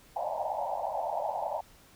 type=band-pass noise; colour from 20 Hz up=white; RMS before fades=-33 dBFS; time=0.16-1.61 s; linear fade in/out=5 ms; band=560 to 920 Hz; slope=96 dB/octave; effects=pink hiss -58 dBFS RMS until 1.95 s